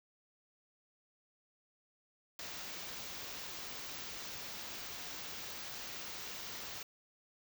white band-stop noise, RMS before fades -45 dBFS, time 2.39-6.83 s, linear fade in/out 2 ms, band 6900 to 16000 Hz, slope 48 dB/octave, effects none

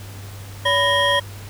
triangle tone cluster, 568 / 994 / 1862 / 3247 Hz, C#5 / B5 / A#6 / G#7, +42 / +11 / -2 / -40 cents, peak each -19 dBFS, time 0.65-1.2 s, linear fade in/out 10 ms, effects added 99 Hz sine -34 dBFS peak until 1.49 s + pink hiss -41 dBFS RMS until 1.49 s

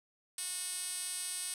5% pulse tone with band-pass filter, 364.4 Hz, F#4, 26 cents flat, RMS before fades -39 dBFS, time 0.38-1.54 s, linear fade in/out 2 ms, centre 8300 Hz, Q 6.9, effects none

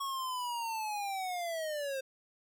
square linear sweep, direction down, 1108.7 to 523.3 Hz, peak -35 dBFS, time 0-2.01 s, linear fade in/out 10 ms, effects none

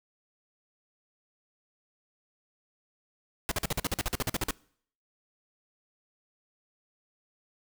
pink noise bursts, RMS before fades -29 dBFS, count 15, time 3.49-4.508 s, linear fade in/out 0 ms, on 24 ms, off 47 ms, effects noise-tail reverb RT60 0.6 s tail -24 dB re dry

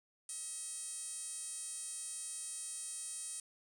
5% pulse tone with band-pass filter, 639 Hz, D#5, 46 cents sharp, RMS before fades -44 dBFS, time 0.29-3.4 s, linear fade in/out 2 ms, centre 9300 Hz, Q 6.4, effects none

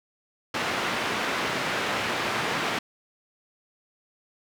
white band-pass noise, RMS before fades -28 dBFS, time 0.54-2.79 s, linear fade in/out 5 ms, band 130 to 2200 Hz, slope 12 dB/octave, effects none

